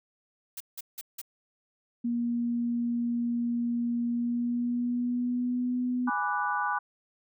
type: noise bursts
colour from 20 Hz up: blue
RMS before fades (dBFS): -38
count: 4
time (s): 0.57-1.216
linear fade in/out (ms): 5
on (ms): 34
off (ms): 170
type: tone with pitch glide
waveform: sine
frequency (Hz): 237.4 to 248.6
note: A#3 to B3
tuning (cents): +32 to +12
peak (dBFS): -26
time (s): 2.04-6.1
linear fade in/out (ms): 10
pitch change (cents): +80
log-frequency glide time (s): 4.08-5.77
type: chord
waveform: sine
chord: G# half-diminished seventh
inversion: none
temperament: equal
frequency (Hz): 830.6 / 987.8 / 1174.7 / 1480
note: G#5 / B5 / D6 / F#6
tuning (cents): 0 / 0 / 0 / 0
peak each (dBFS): -32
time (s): 6.07-6.79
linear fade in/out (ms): 10
effects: none